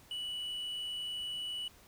triangle tone, 2952 Hz, F#7, 5 cents flat, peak -35 dBFS, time 0.11-1.68 s, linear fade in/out 2 ms, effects pink hiss -60 dBFS RMS until 1.87 s

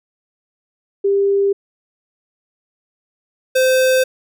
sine / square tone pair in turn, 397.6 / 517.4 Hz, G4 / C5, +25 / -19 cents, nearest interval perfect fourth, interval 456 cents, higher second, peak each -12 dBFS, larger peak neither, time 1.04-1.53 / 3.55-4.04 s, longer neither, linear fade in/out 10 ms, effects none

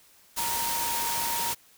sine tone in noise, 932.3 Hz, A#5, in tune, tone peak -31 dBFS, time 0.37-1.53 s, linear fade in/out 20 ms, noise white, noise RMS -30 dBFS, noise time 0.36-1.55 s, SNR -4 dB, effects white hiss -58 dBFS RMS until 1.77 s

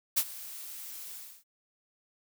blue noise with ADSR envelope, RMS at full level -24 dBFS, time 0.16-1.44 s, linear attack 17 ms, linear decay 59 ms, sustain -19 dB, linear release 300 ms, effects none

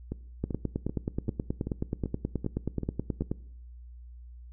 two click trains, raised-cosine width 3 ms, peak -20 / -16 dBFS, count 9 / 28, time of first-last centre 0.12-3.221 / 0.44-3.315 s, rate 2.58 / 9.39 Hz, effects noise-tail reverb RT60 0.7 s tail -21 dB re dry + added 60 Hz sine -44 dBFS peak until 4.52 s

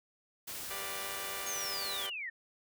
white noise, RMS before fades -42 dBFS, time 0.47-2.07 s, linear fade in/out 10 ms
10% pulse chord, G dominant seventh, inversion none, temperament just, 392 / 490 / 588 / 705.6 Hz, G4 / B4 / D5 / F5, 0 / -14 / +2 / +18 cents, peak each -38 / -40 / -37 / -42 dBFS, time 0.7-2.1 s, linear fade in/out 10 ms
sine linear sweep, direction down, 6620 to 1760 Hz, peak -37 dBFS, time 1.46-2.3 s, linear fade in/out 10 ms
effects none

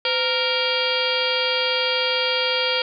harmonic tone with a mistuned harmonic, 466.2 Hz, A#4, in tune, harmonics 1 / 2 / 3 / 4 / 5 / 6 / 7 / 8 / 9 / 10, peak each -25 / -31 / -29 / -34 / -27 / -29 / -25 / -36 / -32 / -28 dBFS, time 0.05-2.82 s, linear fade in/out 2 ms, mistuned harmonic 1, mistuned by +150 cents, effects none

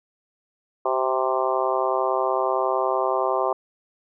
harmonic tone with a mistuned harmonic, 130.81 Hz, C3, in tune, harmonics 3 / 4 / 5 / 6 / 7 / 8 / 9, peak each -27 / -27 / -26 / -28 / -30 / -27 / -31 dBFS, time 0.85-3.53 s, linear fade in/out 5 ms, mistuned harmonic 3, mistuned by -24 cents, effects none

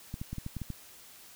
clicks, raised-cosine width 5 ms, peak -24 dBFS, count 8, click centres 0.141 / 0.215 / 0.33 / 0.383 / 0.464 / 0.567 / 0.617 / 0.703 s, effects white hiss -53 dBFS RMS until 1.35 s

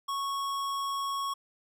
sine tone with hard clipping, 1105 Hz, C#6, 6 cents flat, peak -32 dBFS, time 0.08-1.34 s, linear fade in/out 10 ms, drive 17 dB, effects none

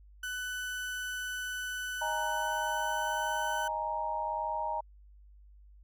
35% pulse tone with pitch glide, 1496 to 1509 Hz, F#6 to F#6, +19 to +34 cents, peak -33 dBFS, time 0.23-3.68 s, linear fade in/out 5 ms, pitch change +15 cents, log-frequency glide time 2.16-3.43 s
sine chord, D# suspended fourth, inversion none, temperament equal, 622.3 / 830.6 / 932.3 Hz, D#5 / G#5 / A#5, 0 / 0 / 0 cents, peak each -38 / -37 / -33 dBFS, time 2.01-4.81 s, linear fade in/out 10 ms
effects added 50 Hz sine -53 dBFS peak until 5.83 s

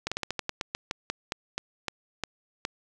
slowing click train, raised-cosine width 0.2 ms, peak -12 dBFS, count 16, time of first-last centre 0.07-2.651 s, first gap 46 ms, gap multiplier 1.17, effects none

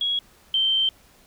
sine tone pair in turn, 3322 / 3123 Hz, G#7 / G7, 0 / -7 cents, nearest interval minor second, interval 107 cents, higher first, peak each -21 / -18 dBFS, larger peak second, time 0.01-0.19 / 0.54-0.89 s, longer second, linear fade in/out 2 ms, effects pink hiss -55 dBFS RMS until 1.26 s

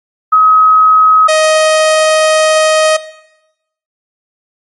sine / sawtooth tone pair in turn, 1271 / 626.4 Hz, D#6 / D#5, +36 / +11 cents, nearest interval octave, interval 1225 cents, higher first, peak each -3 dBFS, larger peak neither, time 0.32-1.28 / 1.28-2.97 s, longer second, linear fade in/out 10 ms, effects noise-tail reverb RT60 0.9 s tail -17 dB re dry + MP3 48 kbps

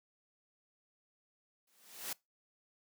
white noise with exponential growth, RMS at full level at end -37 dBFS, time 1.67-2.13 s, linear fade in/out 5 ms, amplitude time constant 100 ms, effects noise-tail reverb RT60 0.2 s tail -23 dB re dry + high-pass 200 Hz 12 dB/octave

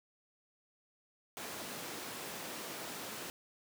pink high-pass noise, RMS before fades -44 dBFS, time 1.37-3.3 s, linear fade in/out 0 ms, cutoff 230 Hz, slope 12 dB/octave, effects none

